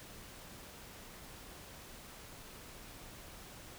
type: silence
effects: pink hiss -52 dBFS RMS until 3.78 s